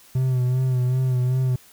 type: tone with vibrato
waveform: triangle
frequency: 127.6 Hz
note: C3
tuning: 43 cents flat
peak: -16 dBFS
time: 0.15-1.56 s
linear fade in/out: 5 ms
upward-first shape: sine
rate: 2.6 Hz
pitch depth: 39 cents each way
effects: white hiss -51 dBFS RMS until 1.72 s